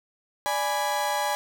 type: chord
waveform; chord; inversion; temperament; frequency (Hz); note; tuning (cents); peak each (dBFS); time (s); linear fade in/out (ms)
35% pulse; G# diminished; second; equal; 587.3 / 830.6 / 987.8; D5 / G#5 / B5; 0 / 0 / 0; -29 / -25 / -29; 0.46-1.35; 0
effects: none